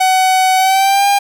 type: tone with pitch glide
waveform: 45% pulse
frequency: 750 to 803.8 Hz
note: F#5 to G5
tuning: +23 to +43 cents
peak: -9 dBFS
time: 0-1.19 s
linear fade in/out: 10 ms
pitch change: +120 cents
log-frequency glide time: 0.56-1.07 s
effects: none